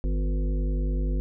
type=harmonic tone with a mistuned harmonic; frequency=50.3 Hz; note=G1; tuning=45 cents sharp; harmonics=1 / 3 / 5 / 7 / 9 / 10; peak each=-23 / -35 / -36 / -40 / -46 / -44 dBFS; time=0.04-1.2 s; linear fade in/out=0 ms; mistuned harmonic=3; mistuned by=+69 cents; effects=none